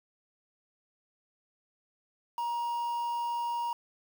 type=tone with quantisation; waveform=triangle; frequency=946 Hz; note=A#5; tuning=25 cents sharp; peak=-28 dBFS; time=2.38-3.73 s; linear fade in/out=2 ms; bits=8; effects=none